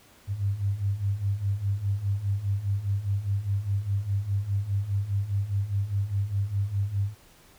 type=beating tone pair; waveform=sine; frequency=96.7 / 101.6 Hz; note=G2 / G#2; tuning=-23 / -38 cents; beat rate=4.9 Hz; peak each=-30 / -26 dBFS; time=0.27-7.15 s; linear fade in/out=50 ms; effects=pink hiss -56 dBFS RMS until 7.58 s